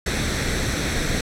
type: noise with comb filter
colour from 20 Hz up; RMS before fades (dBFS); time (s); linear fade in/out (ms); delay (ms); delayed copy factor
pink; -23; 0.06-1.21; 5; 0.51; +0.55
effects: low-pass 8000 Hz 12 dB/octave